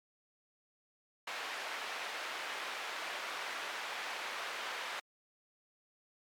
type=band-pass noise; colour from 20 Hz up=white; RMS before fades=-41 dBFS; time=1.27-5 s; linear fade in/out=5 ms; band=610 to 2400 Hz; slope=12 dB/octave; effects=MP3 96 kbps